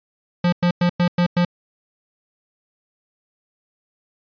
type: tone bursts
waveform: square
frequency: 175.7 Hz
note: F3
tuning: 11 cents sharp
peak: -15 dBFS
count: 6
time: 0.44-1.45 s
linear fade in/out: 5 ms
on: 85 ms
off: 100 ms
effects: resampled to 11025 Hz